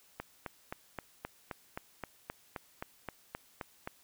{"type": "click train", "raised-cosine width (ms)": 0.5, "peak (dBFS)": -23, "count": 15, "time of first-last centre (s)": [0.2, 3.875], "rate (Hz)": 3.81, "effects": ["white hiss -64 dBFS RMS until 4.03 s"]}